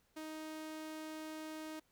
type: tone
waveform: sawtooth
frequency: 312.6 Hz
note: D#4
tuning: 8 cents sharp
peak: -40 dBFS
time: 0.16-1.8 s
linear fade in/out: 10 ms
effects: pink hiss -75 dBFS RMS until 1.91 s